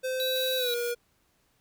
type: tone with pitch glide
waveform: square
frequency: 516 to 478.7 Hz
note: C5 to A#4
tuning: -24 to +46 cents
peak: -29 dBFS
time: 0.03-0.95 s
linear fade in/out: 20 ms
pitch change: -130 cents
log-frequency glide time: 0.57-0.72 s
type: tone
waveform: square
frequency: 3900 Hz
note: B7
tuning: 23 cents flat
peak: -30 dBFS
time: 0.2-0.74 s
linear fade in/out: 0 ms
type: noise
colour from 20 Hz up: blue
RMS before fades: -42 dBFS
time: 0.35-0.92 s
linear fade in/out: 5 ms
effects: pink hiss -69 dBFS RMS until 1.6 s